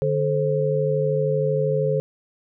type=tone cluster; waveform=sine; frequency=148.9 / 434.2 / 527 Hz; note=D3 / A4 / C5; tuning=+24 / -23 / +12 cents; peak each=-23 dBFS; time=0.02-2 s; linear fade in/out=0 ms; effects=none